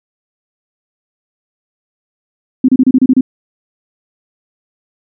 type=tone bursts; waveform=sine; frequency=258.6 Hz; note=C4; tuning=20 cents flat; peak=-4 dBFS; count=8; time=2.64-3.21 s; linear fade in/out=5 ms; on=45 ms; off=30 ms; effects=none